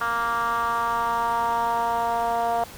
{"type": "tone with band-pass filter sweep", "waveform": "10% pulse", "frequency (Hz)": 233.1, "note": "A#3", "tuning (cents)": 0, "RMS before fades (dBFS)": -24, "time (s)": [0.01, 2.64], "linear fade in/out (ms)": 2, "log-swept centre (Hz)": [1300, 730], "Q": 3.5, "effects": ["pink hiss -42 dBFS RMS until 2.77 s"]}